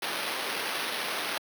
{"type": "noise with sample-and-hold", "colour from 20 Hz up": "white", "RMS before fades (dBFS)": -32, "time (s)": [0.02, 1.38], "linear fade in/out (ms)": 5, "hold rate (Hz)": 7350, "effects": ["high-pass 300 Hz 12 dB/octave"]}